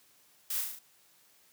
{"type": "noise with echo", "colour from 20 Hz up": "blue", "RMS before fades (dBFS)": -34, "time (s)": [0.5, 0.61], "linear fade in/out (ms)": 5, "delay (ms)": 36, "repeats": 5, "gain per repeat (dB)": -3, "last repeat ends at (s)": 0.79, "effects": ["white hiss -64 dBFS RMS until 1.52 s", "high-pass 80 Hz 12 dB/octave"]}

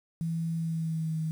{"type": "tone with pitch glide", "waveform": "sine", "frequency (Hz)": [164.81, 158.74], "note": ["E3", "D#3"], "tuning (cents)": [0, 35], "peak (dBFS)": -28, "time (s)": [0.21, 1.31], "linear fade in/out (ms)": 0, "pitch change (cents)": -65, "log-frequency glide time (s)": [0.55, 1.19], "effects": ["9-bit"]}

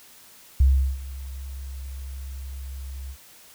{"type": "tone with ADSR envelope", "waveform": "sine", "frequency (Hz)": 66.8, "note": "C2", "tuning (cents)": 36, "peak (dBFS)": -12, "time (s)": [0.6, 3.17], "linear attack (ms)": 5, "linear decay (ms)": 370, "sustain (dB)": -20, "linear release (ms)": 68, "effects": ["white hiss -50 dBFS RMS until 3.54 s"]}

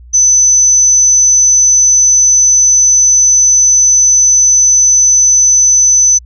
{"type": "tone", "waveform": "sine", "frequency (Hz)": 6040, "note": "F#8", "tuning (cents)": 35, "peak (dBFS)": -4, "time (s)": [0.13, 6.19], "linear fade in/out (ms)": 20, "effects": ["added 60 Hz sine -32 dBFS peak until 6.25 s"]}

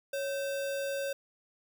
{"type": "tone with sample-and-hold", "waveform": "sine", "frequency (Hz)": 554.4, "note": "C#5", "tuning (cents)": 0, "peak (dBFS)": -31, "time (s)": [0.13, 1.13], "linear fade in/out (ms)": 5, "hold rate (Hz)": 2100, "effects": []}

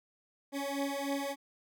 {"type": "beating tone pair", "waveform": "20% pulse", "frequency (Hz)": [277.2, 280.5], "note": ["C#4", "C#4"], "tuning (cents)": [0, 21], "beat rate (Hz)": 3.3, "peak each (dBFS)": -31, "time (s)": [0.52, 1.36], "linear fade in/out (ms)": 50, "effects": []}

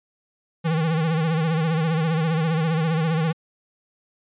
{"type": "tone with vibrato", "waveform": "square", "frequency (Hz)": 161, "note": "E3", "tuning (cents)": -41, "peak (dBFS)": -20, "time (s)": [0.64, 3.33], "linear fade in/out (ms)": 20, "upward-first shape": "sine", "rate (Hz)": 15, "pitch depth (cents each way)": 75, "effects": ["resampled to 8000 Hz"]}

